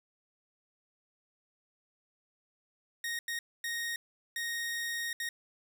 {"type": "tone bursts at uneven times", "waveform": "sawtooth", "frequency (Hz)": 1864.7, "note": "A#6", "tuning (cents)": 0, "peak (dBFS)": -30, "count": 5, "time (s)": [[3.04, 3.19], [3.28, 3.39], [3.64, 3.96], [4.36, 5.13], [5.2, 5.29]], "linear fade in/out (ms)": 2, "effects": []}